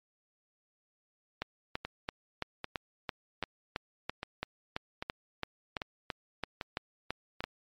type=two click trains; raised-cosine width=0.3 ms; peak=-17 / -20 dBFS; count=19 / 8; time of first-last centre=1.42-7.44 / 1.85-7.406 s; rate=2.99 / 1.26 Hz; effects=MP3 64 kbps